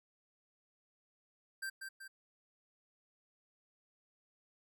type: tone with echo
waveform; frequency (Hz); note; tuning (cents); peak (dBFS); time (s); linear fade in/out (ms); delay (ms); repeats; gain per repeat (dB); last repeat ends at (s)
square; 1573; G6; +6; -39; 1.62-1.7; 10; 190; 2; -5; 2.08
effects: none